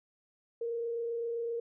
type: tone with frequency modulation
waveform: sine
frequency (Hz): 466.2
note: A#4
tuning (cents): 0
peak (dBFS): -32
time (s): 0.61-1.6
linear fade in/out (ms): 5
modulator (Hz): 27.7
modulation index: 0.27
effects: none